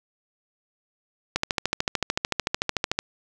click train, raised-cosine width 0.2 ms, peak -5 dBFS, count 23, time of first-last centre 1.36-2.99 s, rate 13.5 Hz, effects none

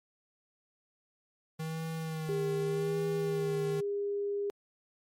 square tone with vibrato, 158.2 Hz, D#3, 29 cents sharp, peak -35 dBFS, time 1.59-3.81 s, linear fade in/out 10 ms, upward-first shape sine, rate 0.84 Hz, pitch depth 41 cents each way
sine tone with pitch glide, 402.3 to 405.1 Hz, G4 to G#4, +45 to -43 cents, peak -30 dBFS, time 2.29-4.5 s, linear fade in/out 0 ms, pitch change +12 cents, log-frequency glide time 2.74-2.92 s
effects MP3 64 kbps

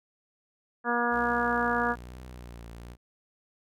harmonic tone, 239 Hz, A#3, 43 cents sharp, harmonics 1 / 2 / 3 / 4 / 5 / 6 / 7, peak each -32 / -32 / -32 / -32 / -32 / -32 / -32 dBFS, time 0.84-1.96 s, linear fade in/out 50 ms
sawtooth tone with vibrato, 60.2 Hz, B1, 44 cents flat, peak -38 dBFS, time 1.1-2.97 s, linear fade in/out 50 ms, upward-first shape triangle, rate 1.1 Hz, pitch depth 92 cents each way
effects none

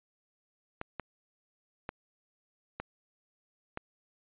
clicks, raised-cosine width 0.5 ms, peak -21 dBFS, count 5, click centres 0.814 / 0.997 / 1.891 / 2.8 / 3.774 s, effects resampled to 8000 Hz

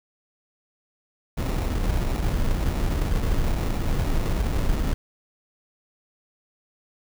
brown noise with sample-and-hold, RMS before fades -23 dBFS, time 1.37-4.94 s, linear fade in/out 10 ms, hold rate 1575 Hz, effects none

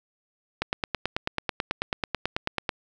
click train, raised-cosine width 0.3 ms, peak -9 dBFS, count 20, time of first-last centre 0.62-2.692 s, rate 9.17 Hz, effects none

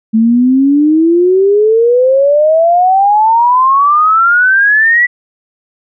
sine exponential sweep, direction up, 218.1 to 1975.5 Hz, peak -5 dBFS, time 0.13-5.07 s, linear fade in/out 20 ms, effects none

